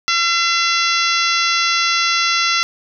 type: harmonic tone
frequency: 680 Hz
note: F5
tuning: 46 cents flat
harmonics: 2 / 3 / 4 / 5 / 6 / 7 / 8 / 9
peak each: -19 / -21 / -22 / -23 / -24 / -24 / -25 / -26 dBFS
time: 0.08-2.63 s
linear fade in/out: 0 ms
effects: none